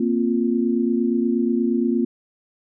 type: chord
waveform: sine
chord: Bb suspended second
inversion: none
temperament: equal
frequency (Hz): 233.1 / 261.6 / 349.2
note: Bb3 / C4 / F4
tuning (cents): 0 / 0 / 0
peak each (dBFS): -20 / -23 / -23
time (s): 0-2.05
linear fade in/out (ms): 5
effects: none